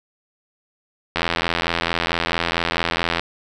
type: click train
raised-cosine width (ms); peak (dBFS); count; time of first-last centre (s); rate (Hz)
0.3; -3; 173; 1.16-3.196; 84.5
effects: none